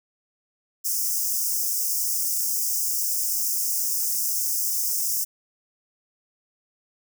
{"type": "high-pass noise", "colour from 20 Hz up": "white", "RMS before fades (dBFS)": -25, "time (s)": [0.84, 5.25], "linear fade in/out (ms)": 20, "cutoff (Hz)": 5100, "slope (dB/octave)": 96, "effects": []}